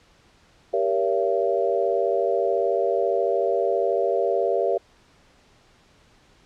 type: chord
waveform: sine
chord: G diminished seventh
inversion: none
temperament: just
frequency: 392 / 470.4 / 564.5 / 677.4 Hz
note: G4 / Bb4 / Db5 / Fb5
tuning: 0 / +16 / +31 / +47 cents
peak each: -25 dBFS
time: 0.73-4.78 s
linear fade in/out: 10 ms
effects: pink hiss -57 dBFS RMS until 6.45 s + low-pass 6000 Hz 12 dB/octave